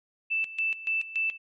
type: tone with tremolo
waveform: sine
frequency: 2647 Hz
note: E7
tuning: 7 cents sharp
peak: -24 dBFS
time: 0.3-1.38 s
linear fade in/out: 20 ms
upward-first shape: square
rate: 3.5 Hz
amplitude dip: 80%
effects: MP3 32 kbps